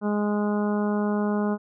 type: harmonic tone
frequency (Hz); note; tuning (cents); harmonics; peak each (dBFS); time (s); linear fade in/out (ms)
207.7; G#3; 0; 1 / 2 / 3 / 4 / 5 / 6 / 7; -23 / -29 / -33 / -35 / -37 / -39 / -40; 0.01-1.58; 50
effects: none